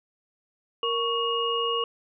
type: tone cluster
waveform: sine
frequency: 466.1 / 1115 / 2863 Hz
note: A#4 / C#6 / F7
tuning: 0 / +10 / +42 cents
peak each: -28 dBFS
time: 0.83-1.84 s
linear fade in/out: 2 ms
effects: none